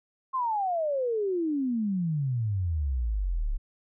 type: exponential sweep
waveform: sine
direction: down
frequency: 1077 to 32.7 Hz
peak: -25 dBFS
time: 0.33-3.58 s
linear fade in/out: 20 ms
effects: none